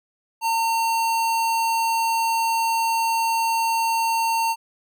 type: tone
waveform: square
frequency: 910 Hz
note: A#5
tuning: 42 cents flat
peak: -20 dBFS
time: 0.41-4.56 s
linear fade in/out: 50 ms
effects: none